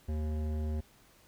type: tone with hard clipping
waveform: sine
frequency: 76.8 Hz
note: D#2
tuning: 22 cents flat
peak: -33 dBFS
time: 0.08-0.81 s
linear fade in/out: 10 ms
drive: 14 dB
effects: pink hiss -62 dBFS RMS until 1.27 s